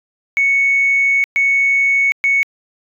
sine tone bursts at uneven times, 2217 Hz, C#7, in tune, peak -10 dBFS, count 3, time 0.37-1.24 / 1.36-2.12 / 2.24-2.43 s, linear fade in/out 0 ms, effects tanh soft clip ceiling -6 dBFS

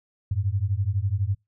sine beating tone pair, 93 / 105 Hz, F#2 / G#2, +9 / +19 cents, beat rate 12 Hz, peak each -25 dBFS, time 0.31-1.35 s, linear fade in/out 5 ms, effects noise-tail reverb RT60 0.2 s tail -26 dB re dry

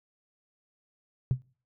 sine tone with exponential decay, 128.4 Hz, C3, 32 cents flat, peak -17 dBFS, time 1.31-1.42 s, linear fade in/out 0 ms, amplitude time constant 22 ms, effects noise-tail reverb RT60 0.4 s tail -24 dB re dry + tanh soft clip ceiling -17 dBFS

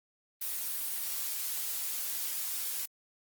blue noise, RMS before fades -35 dBFS, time 0.41-2.86 s, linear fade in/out 10 ms, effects Opus 24 kbps

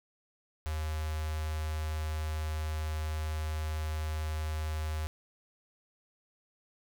square tone with notch filter, 77.78 Hz, D#2, in tune, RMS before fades -34 dBFS, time 0.66-5.07 s, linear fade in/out 0 ms, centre 270 Hz, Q 0.58, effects none

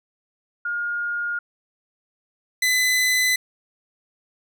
sine / sawtooth tone pair in turn, 1422 / 2011 Hz, F6 / B6, +31 / +31 cents, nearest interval tritone, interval 600 cents, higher second, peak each -23 / -14 dBFS, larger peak second, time 0.65-1.39 / 2.62-3.36 s, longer neither, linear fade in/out 5 ms, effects none

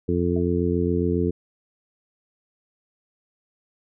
harmonic tone, 87.31 Hz, F2, in tune, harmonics 1 / 2 / 3 / 4 / 5, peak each -26 / -26 / -26 / -26 / -26 dBFS, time 0.08-1.31 s, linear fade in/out 10 ms
sine tone with exponential decay, 650 Hz, E5, 24 cents flat, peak -32 dBFS, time 0.36-0.47 s, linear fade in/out 5 ms, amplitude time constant 22 ms
effects none

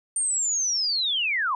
sine linear sweep, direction down, 8870 to 944 Hz, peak -22 dBFS, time 0.16-1.55 s, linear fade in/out 2 ms, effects none

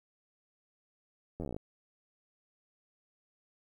slowing click train, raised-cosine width 2 ms, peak -26 dBFS, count 12, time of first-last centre 1.4-1.565 s, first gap 11 ms, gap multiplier 1.06, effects 11-bit

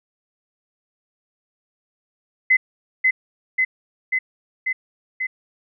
sine tone with echo, 2039 Hz, C7, 45 cents flat, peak -11 dBFS, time 2.5-2.57 s, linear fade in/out 10 ms, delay 540 ms, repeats 5, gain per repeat -2 dB, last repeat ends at 5.27 s, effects none

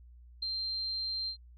sine tone with ADSR envelope, 4157 Hz, C8, 12 cents flat, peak -29 dBFS, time 0.42-1.37 s, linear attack 8 ms, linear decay 6 ms, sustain -3 dB, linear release 89 ms, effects added 60 Hz sine -51 dBFS peak until 1.57 s + MP3 32 kbps

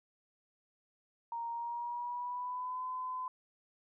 sine tone with pitch glide, 932.3 to 1016.7 Hz, A#5 to B5, 0 to +50 cents, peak -36 dBFS, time 1.32-3.28 s, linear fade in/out 2 ms, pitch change +150 cents, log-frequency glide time 1.5-2.84 s, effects none

